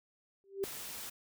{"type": "tone with exponential growth", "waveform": "sine", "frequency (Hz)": 392, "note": "G4", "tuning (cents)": 0, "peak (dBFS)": -28, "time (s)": [0.44, 0.64], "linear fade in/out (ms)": 0, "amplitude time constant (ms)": 43}
{"type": "noise", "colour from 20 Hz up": "white", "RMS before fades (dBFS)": -44, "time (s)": [0.63, 1.1], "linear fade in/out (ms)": 10}
{"effects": []}